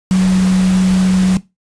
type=tone in noise; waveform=sine; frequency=186.5 Hz; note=F#3; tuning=14 cents sharp; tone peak=-8 dBFS; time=0.11-1.37 s; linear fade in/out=0 ms; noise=pink; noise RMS=-25 dBFS; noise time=0.11-1.37 s; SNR=+14 dB; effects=noise-tail reverb RT60 0.2 s tail -17 dB re dry + resampled to 22050 Hz